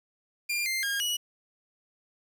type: tone with pitch steps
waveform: sawtooth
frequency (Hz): 2395 / 2100 / 1623 / 2922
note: D7 / C7 / G#6 / F#7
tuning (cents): +33 / +6 / -40 / -22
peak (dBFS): -24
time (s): 0.49-1.17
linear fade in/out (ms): 10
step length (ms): 170
effects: 9-bit